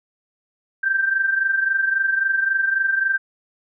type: tone pair together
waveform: sine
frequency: 1568 / 1591.7 Hz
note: G6 / G6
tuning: 0 / +26 cents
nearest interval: unison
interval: 26 cents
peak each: -18 / -24 dBFS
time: 0.83-3.18 s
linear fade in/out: 10 ms
effects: none